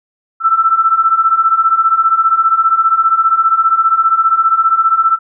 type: beating tone pair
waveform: sine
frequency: 1318.5 / 1333.5 Hz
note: E6 / E6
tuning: 0 / +20 cents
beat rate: 15 Hz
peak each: -13 / -10 dBFS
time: 0.4-5.19 s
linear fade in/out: 50 ms
effects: none